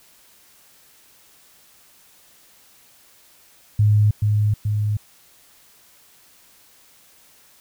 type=tone with echo; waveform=sine; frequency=105.1 Hz; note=G#2; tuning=21 cents sharp; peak=-12 dBFS; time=3.79-4.11 s; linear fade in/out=5 ms; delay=430 ms; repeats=2; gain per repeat=-3 dB; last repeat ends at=4.97 s; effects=white hiss -53 dBFS RMS until 7.6 s